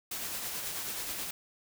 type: noise with tremolo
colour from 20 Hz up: white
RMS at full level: -36 dBFS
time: 0.11-1.31 s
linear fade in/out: 5 ms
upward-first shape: sine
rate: 9.3 Hz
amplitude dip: 30%
effects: none